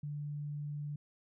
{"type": "tone", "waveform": "sine", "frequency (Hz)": 146.83, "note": "D3", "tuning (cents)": 0, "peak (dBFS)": -37, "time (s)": [0.03, 0.96], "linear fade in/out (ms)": 5, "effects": []}